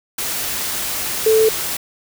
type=tone in noise; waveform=sine; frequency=440 Hz; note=A4; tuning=in tune; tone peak=-10 dBFS; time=1.26-1.49 s; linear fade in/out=5 ms; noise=white; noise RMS=-23 dBFS; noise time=0.18-1.77 s; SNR=+10 dB; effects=none